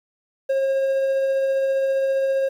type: tone with tremolo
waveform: triangle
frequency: 539 Hz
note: C#5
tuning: 49 cents flat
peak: -15 dBFS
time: 0.49-2.49 s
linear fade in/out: 10 ms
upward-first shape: triangle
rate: 15 Hz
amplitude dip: 25%
effects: 9-bit